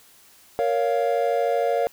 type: chord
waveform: triangle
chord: Bb minor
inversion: none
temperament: just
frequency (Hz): 466.2 / 559.4 / 699.2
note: Bb4 / Db5 / F5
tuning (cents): 0 / +16 / +2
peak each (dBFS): -22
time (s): 0.59-1.87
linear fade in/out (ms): 0
effects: white hiss -53 dBFS RMS until 1.92 s